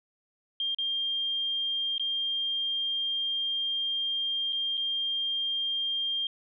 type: tone with dropouts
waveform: sine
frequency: 3200 Hz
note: G7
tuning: 35 cents sharp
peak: -27 dBFS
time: 0.6-6.27 s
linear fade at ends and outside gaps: 2 ms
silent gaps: 0.747-0.785 / 1.981-1.996 / 4.525-4.529 / 4.772-4.776 s
effects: none